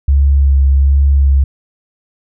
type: tone with vibrato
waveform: sine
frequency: 69 Hz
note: C#2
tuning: 7 cents flat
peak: -6 dBFS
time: 0.08-1.44 s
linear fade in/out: 5 ms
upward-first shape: sine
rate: 1.3 Hz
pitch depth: 21 cents each way
effects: none